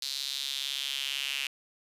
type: tone with high-pass filter sweep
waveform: sawtooth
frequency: 137.9 Hz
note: C#3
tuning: 9 cents flat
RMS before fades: -34 dBFS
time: 0.02-1.47 s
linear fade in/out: 2 ms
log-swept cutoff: 4200 to 2700 Hz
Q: 4.3
effects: resampled to 32000 Hz